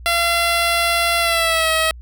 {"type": "tone with pitch glide", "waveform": "10% pulse", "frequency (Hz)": [683, 641], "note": ["F5", "E5"], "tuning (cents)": [-39, -49], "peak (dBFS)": -7, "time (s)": [0.06, 1.91], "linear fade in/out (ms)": 0, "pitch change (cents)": -110, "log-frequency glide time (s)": [1.19, 1.7], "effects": ["added 60 Hz sine -34 dBFS peak until 2.01 s"]}